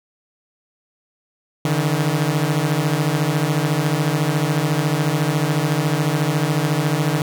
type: beating tone pair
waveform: sawtooth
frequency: 144.3 / 158.3 Hz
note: D3 / D#3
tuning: -30 / +30 cents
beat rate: 14 Hz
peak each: -16 dBFS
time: 1.65-7.22 s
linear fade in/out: 2 ms
effects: none